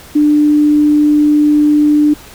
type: tone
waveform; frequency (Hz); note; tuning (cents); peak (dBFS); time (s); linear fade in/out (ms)
sine; 297.6; D4; +23; -6; 0.15-2.14; 10
effects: pink hiss -36 dBFS RMS until 2.34 s

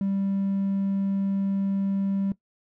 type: tone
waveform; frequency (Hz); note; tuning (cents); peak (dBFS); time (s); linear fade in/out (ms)
triangle; 196; G3; 0; -20; 0.01-2.32; 2
effects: noise-tail reverb RT60 0.1 s tail -20 dB re dry + tanh soft clip ceiling -17 dBFS

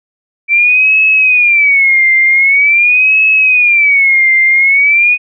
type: tone with vibrato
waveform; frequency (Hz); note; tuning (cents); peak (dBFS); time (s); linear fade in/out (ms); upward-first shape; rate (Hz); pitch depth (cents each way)
sine; 2326; D7; -17; -5; 0.48-5.18; 50; sine; 0.45; 180
effects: none

